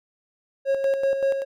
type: tone with tremolo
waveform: triangle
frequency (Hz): 545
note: C#5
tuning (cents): -29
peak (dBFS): -16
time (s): 0.65-1.45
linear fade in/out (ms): 50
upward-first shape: square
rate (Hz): 5.2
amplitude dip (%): 50
effects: none